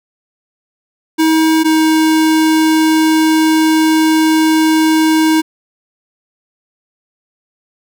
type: tone pair in turn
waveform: square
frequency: 318.7 / 316.3 Hz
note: D#4 / D#4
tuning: +42 / +29 cents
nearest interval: unison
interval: 13 cents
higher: first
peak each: -9 dBFS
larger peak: neither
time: 1.18-1.64 / 1.64-5.42 s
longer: second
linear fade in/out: 20 ms
effects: none